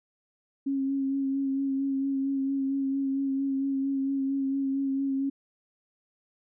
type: tone with vibrato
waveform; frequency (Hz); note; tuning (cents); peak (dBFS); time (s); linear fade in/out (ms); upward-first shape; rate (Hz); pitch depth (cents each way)
sine; 272.3; C#4; -31; -25; 0.66-5.3; 10; sine; 4.4; 21
effects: none